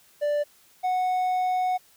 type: tone pair in turn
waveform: triangle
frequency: 587.3 / 736.3 Hz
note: D5 / F#5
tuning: 0 / -9 cents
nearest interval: major third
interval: 391 cents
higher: second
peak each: -20 dBFS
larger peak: neither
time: 0.21-0.44 / 0.83-1.78 s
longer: second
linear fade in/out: 20 ms
effects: white hiss -58 dBFS RMS until 1.96 s